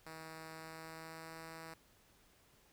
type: tone with pitch glide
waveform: 5% pulse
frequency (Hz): 160 to 162.42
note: D#3 to E3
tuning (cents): +49 to -25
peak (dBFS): -37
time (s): 0.06-1.74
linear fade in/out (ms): 5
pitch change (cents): +26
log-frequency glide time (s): 0.47-1.42
effects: pink hiss -68 dBFS RMS until 2.72 s